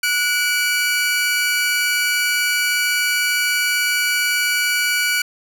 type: tone pair together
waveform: sawtooth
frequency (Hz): 1464.4 / 2306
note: F#6 / D7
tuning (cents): -18 / -32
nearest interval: minor sixth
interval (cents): 786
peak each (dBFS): -16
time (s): 0.03-5.22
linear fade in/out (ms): 5
effects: none